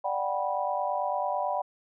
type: chord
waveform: sine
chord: G major seventh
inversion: second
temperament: just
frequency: 588 / 735 / 784 / 980 Hz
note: D5 / F#5 / G5 / B5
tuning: +2 / -12 / 0 / -14 cents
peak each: -32 dBFS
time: 0.04-1.62 s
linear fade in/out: 10 ms
effects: none